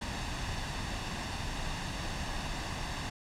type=noise with comb filter; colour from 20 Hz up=pink; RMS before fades=-36 dBFS; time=0.01-3.1 s; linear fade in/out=10 ms; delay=1.1 ms; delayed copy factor=+0.5; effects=low-pass 6000 Hz 12 dB/octave